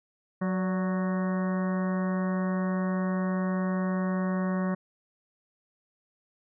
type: harmonic tone with a mistuned harmonic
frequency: 185 Hz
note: F#3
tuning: in tune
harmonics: 1 / 2 / 3 / 4 / 5 / 6 / 7 / 8 / 9 / 10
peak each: -26 / -38 / -36 / -44 / -45 / -39 / -49 / -45 / -50 / -44 dBFS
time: 0.41-4.75 s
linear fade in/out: 10 ms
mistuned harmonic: 3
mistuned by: +51 cents
effects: none